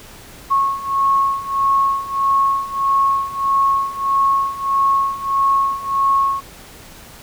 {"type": "beating tone pair", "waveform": "sine", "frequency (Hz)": [1095, 1096.6], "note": ["C#6", "C#6"], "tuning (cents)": [-22, -19], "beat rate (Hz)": 1.6, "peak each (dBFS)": [-19, -16], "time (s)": [0.5, 6.41], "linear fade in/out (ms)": 20, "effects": ["pink hiss -40 dBFS RMS until 7.22 s"]}